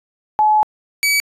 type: tone pair in turn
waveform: sine / sawtooth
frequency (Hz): 854 / 2280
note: G#5 / C#7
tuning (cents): +48 / +48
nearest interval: octave + perfect fourth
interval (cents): 1700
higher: second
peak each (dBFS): -10 / -10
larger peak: neither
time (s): 0.39-0.63 / 1.03-1.2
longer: first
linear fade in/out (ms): 0
effects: resampled to 32000 Hz